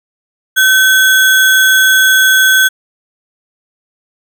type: tone with sample-and-hold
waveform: sine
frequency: 1533 Hz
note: G6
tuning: 39 cents flat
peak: -5 dBFS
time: 0.56-2.69 s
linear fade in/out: 20 ms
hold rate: 4900 Hz
effects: none